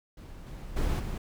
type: noise with level steps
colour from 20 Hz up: brown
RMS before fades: -44 / -41 / -28 / -34 dBFS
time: 0.17-1.18 s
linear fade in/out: 5 ms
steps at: 0.46 / 0.76 / 0.99 s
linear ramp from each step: 10 ms
effects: none